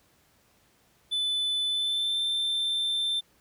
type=tone with pitch glide; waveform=triangle; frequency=3500 to 3561 Hz; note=A7 to A7; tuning=-10 to +20 cents; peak=-24 dBFS; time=1.11-3.21 s; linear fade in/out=20 ms; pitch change=+30 cents; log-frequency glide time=1.67-2.2 s; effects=pink hiss -64 dBFS RMS until 3.4 s + high-pass 60 Hz 12 dB/octave